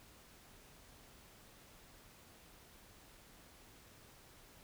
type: silence
effects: pink hiss -61 dBFS RMS until 4.63 s